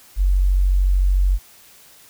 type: tone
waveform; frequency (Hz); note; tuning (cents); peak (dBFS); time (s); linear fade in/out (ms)
sine; 46.71; F#1; +17; -13; 0.16-1.39; 50
effects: white hiss -48 dBFS RMS until 2.09 s